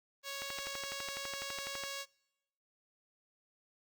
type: tone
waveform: 5% pulse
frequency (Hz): 554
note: C#5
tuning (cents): -1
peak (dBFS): -28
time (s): 0.23-2.06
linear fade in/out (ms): 50
type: click train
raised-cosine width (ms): 0.3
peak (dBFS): -25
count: 18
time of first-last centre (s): 0.42-1.837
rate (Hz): 12
effects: noise-tail reverb RT60 1.0 s tail -26 dB re dry + Opus 32 kbps